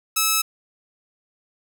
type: tone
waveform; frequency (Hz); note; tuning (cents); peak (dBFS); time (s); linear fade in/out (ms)
5% pulse; 1300; E6; -24; -6; 0.16-0.42; 10
effects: none